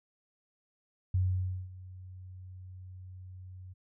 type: tone with ADSR envelope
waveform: sine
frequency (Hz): 92.3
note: F#2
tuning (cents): -4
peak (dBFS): -24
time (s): 1.14-3.74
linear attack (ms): 5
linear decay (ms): 540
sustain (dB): -20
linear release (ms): 19
effects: none